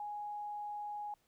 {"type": "tone", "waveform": "sine", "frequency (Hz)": 830.6, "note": "G#5", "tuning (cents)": 0, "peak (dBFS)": -39, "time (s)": [0, 1.14], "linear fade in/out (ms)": 2, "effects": ["pink hiss -75 dBFS RMS until 1.27 s"]}